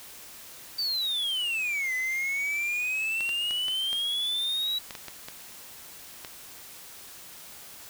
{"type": "exponential two-way sweep", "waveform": "triangle", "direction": "down then up", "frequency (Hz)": [4662, 2009, 3918], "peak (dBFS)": -25, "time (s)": [0.78, 4.79], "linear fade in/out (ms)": 10, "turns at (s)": 1.94}
{"type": "clicks", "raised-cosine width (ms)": 0.2, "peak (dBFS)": -20, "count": 10, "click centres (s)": [3.207, 3.292, 3.509, 3.683, 3.93, 4.908, 4.952, 5.083, 5.285, 6.248]}
{"effects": ["white hiss -46 dBFS RMS until 7.89 s"]}